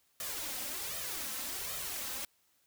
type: noise with flanger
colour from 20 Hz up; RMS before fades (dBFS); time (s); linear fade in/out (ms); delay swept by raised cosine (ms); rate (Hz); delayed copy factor
white; -39; 0.2-2.25; 2; 1.6 to 3.9; 1.3; +0.65
effects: white hiss -72 dBFS RMS until 2.66 s